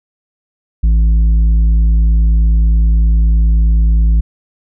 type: tone with tanh clipping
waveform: sine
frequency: 54.8 Hz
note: A1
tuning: 6 cents flat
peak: -8 dBFS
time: 0.83-4.21 s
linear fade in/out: 10 ms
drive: 6 dB
effects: none